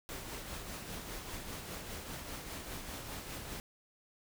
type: noise with tremolo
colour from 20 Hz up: pink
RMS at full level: -42 dBFS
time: 0.09-3.6 s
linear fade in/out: 0 ms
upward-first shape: triangle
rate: 5 Hz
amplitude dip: 45%
effects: none